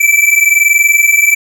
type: tone pair together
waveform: square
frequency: 2312 / 2333 Hz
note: D7 / D7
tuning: -28 / -12 cents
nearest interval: unison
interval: 16 cents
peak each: -10 dBFS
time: 0-1.35 s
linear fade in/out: 10 ms
effects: none